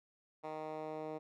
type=tone with band-pass filter sweep; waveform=10% pulse; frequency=155.56 Hz; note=D#3; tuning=in tune; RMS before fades=-43 dBFS; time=0.43-1.19 s; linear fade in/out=20 ms; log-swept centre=780 to 470 Hz; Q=1.1; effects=none